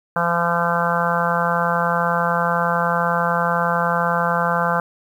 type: harmonic tone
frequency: 171 Hz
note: F3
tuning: 36 cents flat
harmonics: 1 / 3 / 4 / 5 / 6 / 7 / 8 / 9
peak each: -25 / -25 / -25 / -25 / -25 / -25 / -25 / -25 dBFS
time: 0.16-4.8 s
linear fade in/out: 2 ms
effects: 8-bit